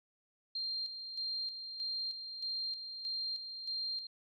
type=tone with tremolo; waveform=sine; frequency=4186 Hz; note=C8; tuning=in tune; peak=-35 dBFS; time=0.55-4.07 s; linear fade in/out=5 ms; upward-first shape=square; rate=1.6 Hz; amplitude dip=55%; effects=none